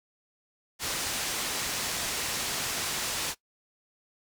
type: low-pass noise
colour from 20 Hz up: white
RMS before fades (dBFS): -32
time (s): 0.79-3.35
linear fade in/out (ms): 50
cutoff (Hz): 8000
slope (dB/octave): 12
effects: noise-tail reverb RT60 0.1 s tail -19 dB re dry